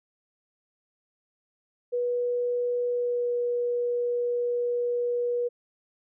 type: tone with pitch glide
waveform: sine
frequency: 487.1 to 483.2 Hz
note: B4 to B4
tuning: -24 to -38 cents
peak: -24 dBFS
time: 1.92-5.49 s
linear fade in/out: 20 ms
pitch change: -14 cents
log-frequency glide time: 2.88-3.34 s
effects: none